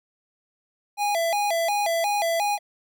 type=tone with vibrato; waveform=square; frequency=741 Hz; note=F#5; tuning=2 cents sharp; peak=-22 dBFS; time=0.97-2.59 s; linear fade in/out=50 ms; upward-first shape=square; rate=2.8 Hz; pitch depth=180 cents each way; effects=none